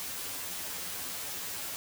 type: noise with comb filter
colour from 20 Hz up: white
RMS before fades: -38 dBFS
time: 0-1.76 s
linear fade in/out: 0 ms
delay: 11 ms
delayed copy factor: +0.95
effects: none